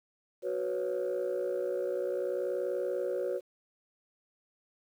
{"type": "chord", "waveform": "sine", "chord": "F# suspended fourth", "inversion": "none", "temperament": "equal", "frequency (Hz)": [370, 493.9, 554.4], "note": ["F#4", "B4", "C#5"], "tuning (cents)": [0, 0, 0], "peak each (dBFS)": -33, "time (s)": [0.42, 3.41], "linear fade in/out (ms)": 50, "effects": ["tanh soft clip ceiling -25 dBFS", "10-bit"]}